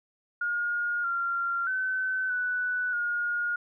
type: tone with pitch steps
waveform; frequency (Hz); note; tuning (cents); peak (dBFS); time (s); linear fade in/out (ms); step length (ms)
sine; 1427 / 1383 / 1522 / 1486 / 1430; F6 / F6 / F#6 / F#6 / F6; +37 / -17 / +48 / +7 / +41; -26; 0.41-3.56; 5; 630
effects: none